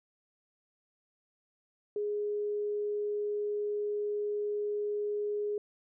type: tone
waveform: sine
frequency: 415.3 Hz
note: G#4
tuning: in tune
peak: -30 dBFS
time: 1.96-5.58 s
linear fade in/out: 2 ms
effects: none